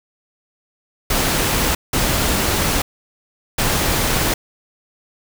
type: noise bursts at uneven times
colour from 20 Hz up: pink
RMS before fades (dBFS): -18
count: 3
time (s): 1.1-1.75 / 1.93-2.82 / 3.58-4.34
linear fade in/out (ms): 5
effects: none